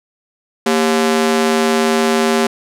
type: ring-modulated tone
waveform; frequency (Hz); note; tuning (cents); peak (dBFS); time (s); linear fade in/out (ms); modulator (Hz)
sawtooth; 314.4; D#4; +18; -5; 0.66-2.47; 5; 82.9
effects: low-pass 11000 Hz 12 dB/octave